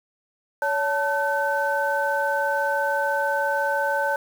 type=tone cluster; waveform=sine; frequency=564 / 883 / 1524 Hz; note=C#5 / A5 / G6; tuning=+30 / +6 / -49 cents; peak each=-25 dBFS; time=0.62-4.16 s; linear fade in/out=2 ms; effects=7-bit